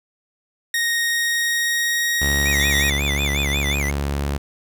sawtooth tone with pitch glide, 1864.7 to 1882 Hz, A#6 to A#6, 0 to +16 cents, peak -15 dBFS, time 0.74-2.9 s, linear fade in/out 2 ms, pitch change +16 cents, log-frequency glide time 1.04-2.11 s
sawtooth tone, 70.8 Hz, C#2, 37 cents sharp, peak -17 dBFS, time 2.21-4.38 s, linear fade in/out 10 ms
square tone with vibrato, 2217 Hz, C#7, in tune, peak -24 dBFS, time 2.45-3.91 s, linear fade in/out 10 ms, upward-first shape sine, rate 5.5 Hz, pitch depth 210 cents each way
sine tone with tremolo, 3520 Hz, A7, in tune, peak -23 dBFS, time 2.59-3.76 s, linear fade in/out 10 ms, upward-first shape sine, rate 6.5 Hz, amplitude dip 75%
effects none

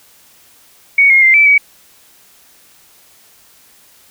sine tone with pitch steps, 2234 / 2144 / 2090 / 2319 / 2268 Hz, C#7 / C7 / C7 / D7 / C#7, +13 / +42 / -2 / -22 / +39 cents, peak -5 dBFS, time 0.98-1.58 s, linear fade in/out 5 ms, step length 120 ms, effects white hiss -47 dBFS RMS until 4.1 s

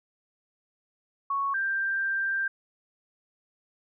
sine tone pair in turn, 1108.7 / 1579.3 Hz, C#6 / G6, 0 / +12 cents, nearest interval tritone, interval 612 cents, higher second, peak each -25 dBFS, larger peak neither, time 1.3-1.54 / 1.54-2.48 s, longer second, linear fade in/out 5 ms, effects none

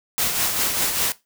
white noise with tremolo, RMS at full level -20 dBFS, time 0.18-1.12 s, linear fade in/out 0 ms, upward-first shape triangle, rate 5 Hz, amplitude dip 50%, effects noise-tail reverb RT60 0.2 s tail -17 dB re dry

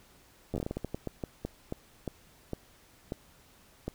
slowing click train, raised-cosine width 2 ms, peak -20 dBFS, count 19, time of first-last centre 0.54-3.88 s, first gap 10 ms, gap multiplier 1.29, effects pink hiss -60 dBFS RMS until 3.94 s

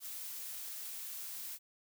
blue noise, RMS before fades -44 dBFS, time 0-1.59 s, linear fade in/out 50 ms, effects none

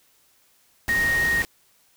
sine tone in noise, 1864.7 Hz, A#6, in tune, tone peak -19 dBFS, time 0.89-1.42 s, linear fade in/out 0 ms, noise pink, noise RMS -31 dBFS, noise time 0.88-1.45 s, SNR +9 dB, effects white hiss -61 dBFS RMS until 1.96 s

